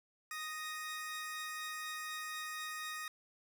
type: tone pair together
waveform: sawtooth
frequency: 1244.5 / 1864.7 Hz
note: D#6 / A#6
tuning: 0 / 0 cents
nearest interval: perfect fifth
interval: 700 cents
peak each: -40 / -40 dBFS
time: 0.31-3.08 s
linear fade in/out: 2 ms
effects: none